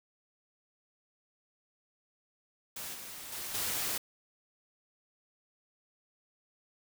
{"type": "noise with level steps", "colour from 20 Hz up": "white", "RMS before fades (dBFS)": [-41, -45, -40, -34], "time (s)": [2.76, 3.98], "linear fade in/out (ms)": 5, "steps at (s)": [2.94, 3.32, 3.54], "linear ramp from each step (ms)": 5, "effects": []}